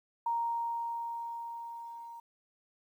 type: tone with level ramp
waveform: sine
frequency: 932.3 Hz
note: A#5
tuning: in tune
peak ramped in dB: -28 to -44 dBFS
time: 0.26-2.2 s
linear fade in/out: 5 ms
effects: 11-bit